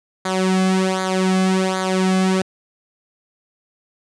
sawtooth tone with flanger, 187.8 Hz, F#3, 26 cents sharp, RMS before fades -18 dBFS, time 0.25-2.42 s, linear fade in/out 5 ms, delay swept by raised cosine 0.36 to 2.16 ms, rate 1.3 Hz, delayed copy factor -0.75, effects resampled to 22050 Hz

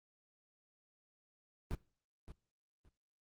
brown noise with echo, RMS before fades -37 dBFS, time 1.71-1.75 s, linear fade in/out 0 ms, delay 570 ms, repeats 2, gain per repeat -13 dB, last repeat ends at 2.89 s, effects noise-tail reverb RT60 0.4 s tail -23 dB re dry + Opus 24 kbps

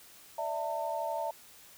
sine chord, D suspended second, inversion none, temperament equal with one note detuned, 587.3 / 659.3 / 901.6 Hz, D5 / E5 / A5, 0 / 0 / +42 cents, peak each -38 / -35 / -35 dBFS, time 0.38-1.31 s, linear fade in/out 5 ms, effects white hiss -55 dBFS RMS until 1.77 s

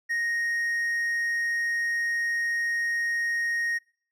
triangle tone, 1867 Hz, A#6, 2 cents sharp, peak -23 dBFS, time 0.09-3.79 s, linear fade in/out 20 ms, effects noise-tail reverb RT60 0.5 s tail -25 dB re dry

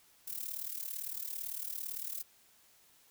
violet noise with amplitude modulation, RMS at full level -37 dBFS, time 0.27-2.23 s, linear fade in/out 10 ms, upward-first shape sine, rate 37.8 Hz, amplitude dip 80%, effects white hiss -65 dBFS RMS until 3.1 s

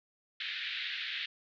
white band-pass noise, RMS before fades -38 dBFS, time 0.4-1.26 s, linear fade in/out 5 ms, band 1600 to 3900 Hz, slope 48 dB/octave, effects none

